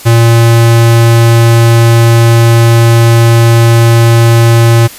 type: tone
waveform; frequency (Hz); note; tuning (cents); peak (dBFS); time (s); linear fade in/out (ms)
square; 116; A#2; -8; -3; 0.05-4.88; 20
effects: white hiss -29 dBFS RMS until 4.98 s + resampled to 32000 Hz